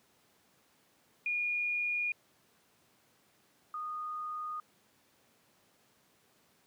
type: tone pair in turn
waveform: sine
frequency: 2435 / 1232.7 Hz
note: D#7 / D#6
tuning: -38 / -17 cents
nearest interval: octave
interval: 1179 cents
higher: first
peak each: -30 / -36 dBFS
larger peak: first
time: 1.26-2.12 / 3.74-4.6 s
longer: neither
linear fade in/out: 2 ms
effects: pink hiss -68 dBFS RMS until 6.66 s + high-pass 150 Hz 12 dB/octave